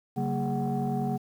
sine tone cluster, 139.4 / 189.6 / 230.2 / 413.1 / 747 Hz, C#3 / F#3 / A#3 / G#4 / F#5, +10 / +43 / -22 / -9 / +16 cents, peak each -30 / -32 / -30 / -35 / -32 dBFS, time 0.16-1.18 s, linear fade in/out 20 ms, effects tanh soft clip ceiling -20 dBFS + 9-bit

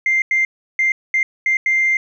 sine tone bursts at uneven times, 2095 Hz, C7, 2 cents sharp, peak -12 dBFS, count 6, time 0.06-0.22 / 0.31-0.45 / 0.79-0.92 / 1.14-1.23 / 1.46-1.57 / 1.66-1.97 s, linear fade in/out 2 ms, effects tanh soft clip ceiling -9 dBFS

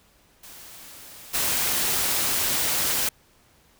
white noise with level steps, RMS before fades -44 / -24 dBFS, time 0.43-3.09 s, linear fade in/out 5 ms, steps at 1.33 s, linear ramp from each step 20 ms, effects pink hiss -59 dBFS RMS until 3.79 s

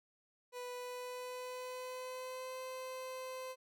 30% pulse tone with pitch glide, 493.9 to 516.1 Hz, B4 to C5, 0 to -24 cents, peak -40 dBFS, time 0.52-3.56 s, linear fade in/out 50 ms, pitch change +76 cents, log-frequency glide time 0.74-2.59 s, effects none

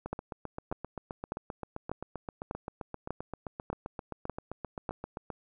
two click trains, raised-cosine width 1 ms, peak -19 / -23 dBFS, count 9 / 41, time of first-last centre 0.13-4.892 / 0.06-5.302 s, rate 1.68 / 7.63 Hz, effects none

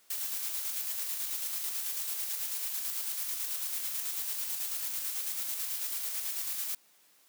blue noise with tremolo, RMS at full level -34 dBFS, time 0.1-6.75 s, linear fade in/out 5 ms, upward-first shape square, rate 9.1 Hz, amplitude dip 30%, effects white hiss -64 dBFS RMS until 7.28 s + high-pass 200 Hz 12 dB/octave

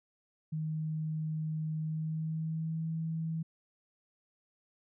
sine tone with pitch glide, 156.5 to 161.74 Hz, D#3 to E3, +10 to -33 cents, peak -32 dBFS, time 0.52-3.43 s, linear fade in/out 10 ms, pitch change +57 cents, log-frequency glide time 1.79-2.89 s, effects none

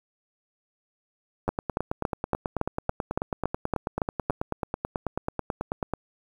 two click trains, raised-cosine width 1 ms, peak -10 / -13 dBFS, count 11 / 42, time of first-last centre 1.49-4.299 / 1.48-5.937 s, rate 3.56 / 9.2 Hz, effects 8-bit

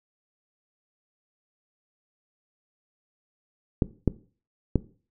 clicks, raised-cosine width 3 ms, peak -7 dBFS, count 3, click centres 3.822 / 4.077 / 4.757 s, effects noise-tail reverb RT60 0.4 s tail -18 dB re dry

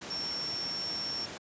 sine tone in noise, 5460 Hz, F8, 40 cents flat, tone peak -33 dBFS, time 0.1-1.26 s, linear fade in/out 10 ms, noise pink, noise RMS -41 dBFS, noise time 0.01-1.38 s, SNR +5 dB, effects high-pass 150 Hz 12 dB/octave + resampled to 16000 Hz

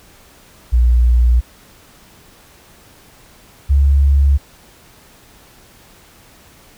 sine tone pair in turn, 60 / 69.71 Hz, B1 / C#2, -49 / +10 cents, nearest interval minor third, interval 259 cents, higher second, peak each -8 dBFS, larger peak neither, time 0.72-1.41 / 3.69-4.38 s, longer neither, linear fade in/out 20 ms, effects pink hiss -46 dBFS RMS until 6.77 s

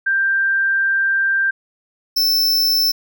sine / square tone pair in turn, 1580 / 5314 Hz, G6 / E8, +13 / +13 cents, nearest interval octave + major sixth, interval 2100 cents, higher second, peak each -14 dBFS, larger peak neither, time 0.06-1.51 / 2.16-2.92 s, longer first, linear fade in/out 10 ms, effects none

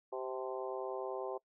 harmonic tone with a mistuned harmonic, 129.9 Hz, C3, 12 cents flat, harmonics 3 / 4 / 5 / 6 / 7 / 8, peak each -41 / -43 / -45 / -47 / -48 / -49 dBFS, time 0.12-1.38 s, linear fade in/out 10 ms, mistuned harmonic 7, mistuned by -45 cents, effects noise-tail reverb RT60 0.1 s tail -22 dB re dry

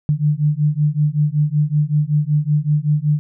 sine beating tone pair, 146.83 / 152.13 Hz, D3 / D#3, 0 / -39 cents, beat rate 5.3 Hz, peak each -17 dBFS, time 0.09-3.19 s, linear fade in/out 0 ms, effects none

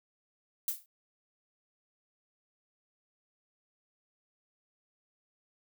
violet noise with exponential decay, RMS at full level -28 dBFS, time 0.68-0.86 s, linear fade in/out 2 ms, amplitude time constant 37 ms, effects none

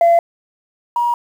sine tone pair in turn, 681 / 954.5 Hz, F5 / A#5, -44 / +41 cents, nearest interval tritone, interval 585 cents, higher second, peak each -6 / -13 dBFS, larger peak first, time 0.01-0.19 / 0.96-1.14 s, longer neither, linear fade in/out 2 ms, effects tanh soft clip ceiling -6 dBFS + 7-bit

